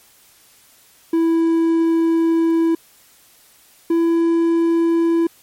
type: tone pair in turn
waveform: triangle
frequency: 329.6 / 333.8 Hz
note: E4 / E4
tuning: 0 / +22 cents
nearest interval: unison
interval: 22 cents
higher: second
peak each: -11 dBFS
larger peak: neither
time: 1.13-2.75 / 3.9-5.27 s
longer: first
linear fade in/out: 5 ms
effects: white hiss -51 dBFS RMS until 5.42 s + MP3 64 kbps